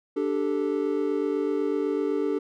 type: chord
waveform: triangle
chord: D suspended fourth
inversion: none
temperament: equal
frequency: 293.7 / 392 / 440 Hz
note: D4 / G4 / A4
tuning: 0 / 0 / 0 cents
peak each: -26 dBFS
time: 0.16-2.39 s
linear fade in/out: 10 ms
effects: none